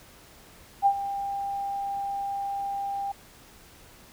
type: tone with ADSR envelope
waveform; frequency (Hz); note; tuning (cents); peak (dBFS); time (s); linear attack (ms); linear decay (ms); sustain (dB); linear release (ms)
sine; 796; G5; +26; -15; 0.82-3.12; 41; 70; -13; 6
effects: pink hiss -52 dBFS RMS until 4.12 s